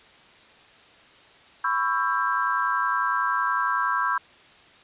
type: chord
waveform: sine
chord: C# half-diminished seventh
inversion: third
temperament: just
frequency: 997.9 / 1108.7 / 1330.5 / 1596.6 Hz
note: B5 / C#6 / E6 / G6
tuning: +18 / 0 / +16 / +31 cents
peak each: -27 dBFS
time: 1.64-4.18 s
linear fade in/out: 5 ms
effects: white hiss -52 dBFS RMS until 4.83 s + resampled to 8000 Hz